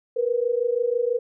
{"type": "tone pair together", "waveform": "sine", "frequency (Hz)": [467.8, 493.9], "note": ["A#4", "B4"], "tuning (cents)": [6, 0], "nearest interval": "minor second", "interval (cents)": 94, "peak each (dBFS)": -23, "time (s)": [0.16, 1.19], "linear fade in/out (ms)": 10, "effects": []}